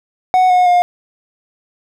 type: tone with pitch steps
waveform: triangle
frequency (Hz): 740 / 725.6 / 711.5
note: F#5 / F#5 / F5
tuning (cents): 0 / -34 / +32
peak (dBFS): -6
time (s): 0.34-0.82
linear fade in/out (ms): 0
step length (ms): 160
effects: none